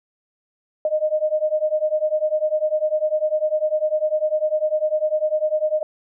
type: beating tone pair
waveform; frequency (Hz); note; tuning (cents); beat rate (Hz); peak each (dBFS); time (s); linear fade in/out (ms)
sine; 611 / 621; D#5 / D#5; -32 / -3; 10; -21 / -21; 0.85-5.83; 2
effects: none